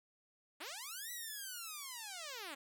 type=linear two-way sweep; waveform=5% pulse; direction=up then down; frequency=261.6 to 1975.5 to 261.6 Hz; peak=-33 dBFS; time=0.6-2.55 s; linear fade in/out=10 ms; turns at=1.11 s; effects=none